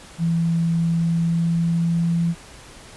sine tone with pitch glide, 166.8 to 168.84 Hz, E3 to E3, +21 to +42 cents, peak -17 dBFS, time 0.18-2.35 s, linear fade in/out 50 ms, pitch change +21 cents, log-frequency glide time 1-2.19 s, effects pink hiss -43 dBFS RMS until 2.96 s + resampled to 24000 Hz

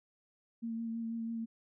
sine tone with vibrato, 228.4 Hz, A#3, 35 cents flat, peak -35 dBFS, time 0.62-1.46 s, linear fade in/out 20 ms, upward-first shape sine, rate 6.1 Hz, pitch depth 18 cents each way, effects none

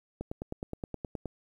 click train, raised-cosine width 2 ms, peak -22 dBFS, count 11, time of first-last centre 0.21-1.257 s, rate 9.55 Hz, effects 10-bit

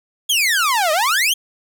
sawtooth exponential two-way sweep, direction down then up, 3400 to 596 to 3321 Hz, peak -11 dBFS, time 0.29-1.34 s, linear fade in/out 10 ms, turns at 0.92 s, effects none

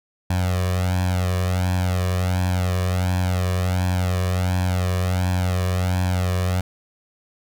sawtooth tone with flanger, 91.1 Hz, F#2, 26 cents flat, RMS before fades -21 dBFS, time 0.3-6.61 s, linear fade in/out 5 ms, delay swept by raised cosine 1.2 to 1.74 ms, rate 1.4 Hz, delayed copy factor +0.95, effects none

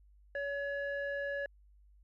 square tone with low-pass filter, 565 Hz, C#5, 33 cents sharp, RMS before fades -37 dBFS, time 0.35-1.46 s, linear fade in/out 2 ms, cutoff 1600 Hz, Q 3.1, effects added 50 Hz sine -59 dBFS peak until 2.03 s

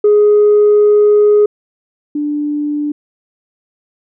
sine tone pair in turn, 417 / 294.9 Hz, G#4 / D4, +7 / +7 cents, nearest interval tritone, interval 600 cents, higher first, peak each -4 / -14 dBFS, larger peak first, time 0.04-1.46 / 2.15-2.92 s, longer first, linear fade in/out 5 ms, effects tanh soft clip ceiling -3 dBFS

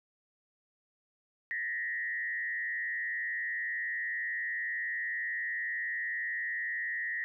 sine tone with frequency modulation, 1880 Hz, A#6, 14 cents sharp, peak -32 dBFS, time 1.51-7.24 s, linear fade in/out 0 ms, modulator 109 Hz, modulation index 0.92, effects none

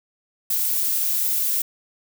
violet noise, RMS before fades -22 dBFS, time 0.5-1.62 s, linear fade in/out 5 ms, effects none

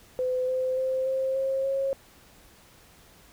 sine tone with pitch steps, 508 / 514.8 / 521.7 / 528.7 / 535.7 / 542.9 Hz, B4 / C5 / C5 / C5 / C5 / C#5, +49 / -28 / -5 / +18 / +41 / -36 cents, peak -24 dBFS, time 0.19-1.93 s, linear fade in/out 0 ms, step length 290 ms, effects pink hiss -55 dBFS RMS until 3.32 s

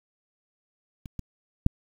clicks, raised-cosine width 5 ms, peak -27 / -21 / -6 dBFS, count 3, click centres 1.058 / 1.193 / 1.664 s, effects 8-bit

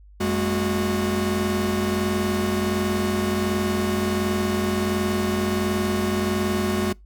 45% pulse tone cluster, 89.7 / 204.7 / 226.1 / 366.8 Hz, F2 / G#3 / A3 / F#4, +47 / -25 / +47 / -15 cents, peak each -30 / -25 / -29 / -25 dBFS, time 0.2-6.93 s, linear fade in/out 10 ms, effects noise-tail reverb RT60 0.2 s tail -25 dB re dry + added 50 Hz sine -45 dBFS peak until 7.05 s

